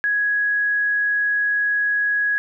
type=tone; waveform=sine; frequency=1667 Hz; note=G#6; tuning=6 cents sharp; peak=-17 dBFS; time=0.04-2.38 s; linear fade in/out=0 ms; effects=none